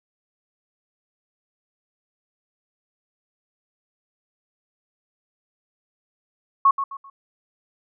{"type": "tone with echo", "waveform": "sine", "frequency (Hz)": 1100, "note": "C#6", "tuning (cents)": -14, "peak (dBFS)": -11, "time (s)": [6.65, 6.71], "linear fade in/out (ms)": 5, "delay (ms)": 130, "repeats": 3, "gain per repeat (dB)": -10, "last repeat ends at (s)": 7.1, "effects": []}